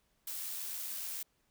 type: noise with amplitude modulation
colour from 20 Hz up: blue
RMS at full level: -39 dBFS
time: 0.27-1.23 s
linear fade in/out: 5 ms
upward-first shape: sine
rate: 87.1 Hz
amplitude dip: 30%
effects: pink hiss -75 dBFS RMS until 1.5 s